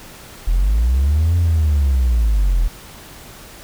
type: linear two-way sweep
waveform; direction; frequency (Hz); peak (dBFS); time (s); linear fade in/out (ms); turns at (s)
triangle; up then down; 38.89 to 87.31 to 38.89; -9; 0.47-2.68; 10; 1.37
effects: tanh soft clip ceiling -8 dBFS + pink hiss -39 dBFS RMS until 3.63 s